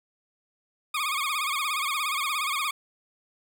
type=tone with vibrato; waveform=20% pulse; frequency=1161 Hz; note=D6; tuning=20 cents flat; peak=-21 dBFS; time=0.94-2.71 s; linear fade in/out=5 ms; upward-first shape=sine; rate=17 Hz; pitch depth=130 cents each way; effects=none